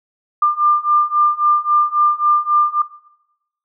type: beating tone pair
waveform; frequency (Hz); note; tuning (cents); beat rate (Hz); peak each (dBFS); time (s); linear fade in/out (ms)
sine; 1194 / 1197.7; D6 / D6; +28 / +34; 3.7; -15; 0.42-2.82; 5
effects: noise-tail reverb RT60 0.9 s tail -19 dB re dry